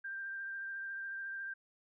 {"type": "tone with vibrato", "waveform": "sine", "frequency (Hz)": 1582, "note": "G6", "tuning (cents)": 15, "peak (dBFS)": -39, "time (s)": [0.04, 1.54], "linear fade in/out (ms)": 10, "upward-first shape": "triangle", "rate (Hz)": 14, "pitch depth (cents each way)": 20, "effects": []}